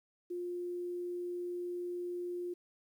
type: tone with quantisation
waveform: sine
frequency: 353.3 Hz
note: F4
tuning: 20 cents sharp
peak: -36 dBFS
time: 0.3-2.54 s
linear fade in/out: 10 ms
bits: 11
effects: none